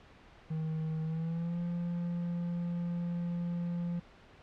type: tone with pitch glide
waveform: triangle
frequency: 158.5 to 172.85 Hz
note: D#3 to F3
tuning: +32 to -18 cents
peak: -30 dBFS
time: 0.5-4 s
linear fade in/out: 10 ms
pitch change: +150 cents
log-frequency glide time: 1.03-1.58 s
effects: pink hiss -57 dBFS RMS until 4.42 s + low-pass 3000 Hz 12 dB/octave